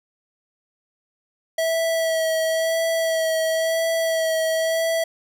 square tone with vibrato, 650 Hz, E5, 24 cents flat, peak -20 dBFS, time 1.58-5.04 s, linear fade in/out 5 ms, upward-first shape sine, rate 0.97 Hz, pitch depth 19 cents each way, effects none

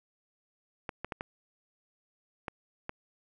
clicks, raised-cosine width 0.5 ms, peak -20 dBFS, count 6, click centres 0.892 / 1.046 / 1.122 / 1.209 / 2.482 / 2.894 s, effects none

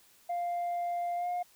sine tone with pitch glide, 698.5 to 711.5 Hz, F5 to F5, 0 to +32 cents, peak -28 dBFS, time 0.29-1.43 s, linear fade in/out 10 ms, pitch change +32 cents, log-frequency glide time 1.16-1.28 s, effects tanh soft clip ceiling -29 dBFS + white hiss -62 dBFS RMS until 1.55 s

